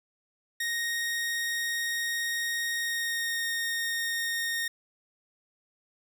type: tone with pitch glide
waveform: sawtooth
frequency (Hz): 1864.7 to 1849.7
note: A#6 to A#6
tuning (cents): 0 to -14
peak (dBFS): -25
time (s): 0.6-4.68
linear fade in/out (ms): 5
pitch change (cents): -14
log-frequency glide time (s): 2.75-3.48
effects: none